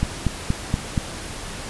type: click train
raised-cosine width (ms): 5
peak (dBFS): -7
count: 5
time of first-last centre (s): 0.03-0.978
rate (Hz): 4.22
effects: pink hiss -33 dBFS RMS until 1.69 s + resampled to 24000 Hz